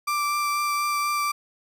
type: tone with vibrato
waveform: 35% pulse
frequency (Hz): 1174.7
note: D6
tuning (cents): 0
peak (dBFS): -21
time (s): 0.07-1.32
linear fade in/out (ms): 10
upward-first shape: triangle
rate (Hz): 4.1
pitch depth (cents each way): 12
effects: none